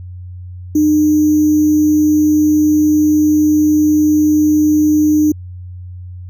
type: tone with sample-and-hold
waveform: sine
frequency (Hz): 303.5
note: D#4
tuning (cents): -43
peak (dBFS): -8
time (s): 0.75-5.32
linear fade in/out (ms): 5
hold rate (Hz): 6300
effects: added 90 Hz sine -27 dBFS peak until 6.29 s